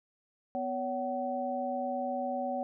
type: tone cluster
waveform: sine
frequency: 248.9 / 563 / 755 Hz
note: B3 / C#5 / F#5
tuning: +14 / +27 / +35 cents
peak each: -37 / -35 / -34 dBFS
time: 0.55-2.63 s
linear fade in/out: 0 ms
effects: none